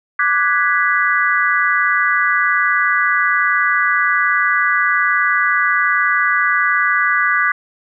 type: chord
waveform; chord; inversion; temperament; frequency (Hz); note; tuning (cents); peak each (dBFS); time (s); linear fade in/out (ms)
sine; G# half-diminished seventh; second; equal; 1174.7 / 1480 / 1661.2 / 1975.5; D6 / F#6 / G#6 / B6; 0 / 0 / 0 / 0; -18; 0.19-7.52; 5
effects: none